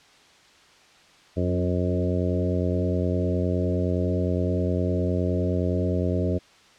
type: harmonic tone with a mistuned harmonic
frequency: 89.7 Hz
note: F2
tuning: 47 cents sharp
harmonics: 1 / 2 / 3 / 4 / 5 / 6 / 7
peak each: -25 / -28 / -30 / -31 / -32 / -33 / -33 dBFS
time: 1.36-6.39 s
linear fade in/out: 20 ms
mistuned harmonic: 3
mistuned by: +15 cents
effects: white hiss -54 dBFS RMS until 6.78 s + low-pass 5000 Hz 12 dB/octave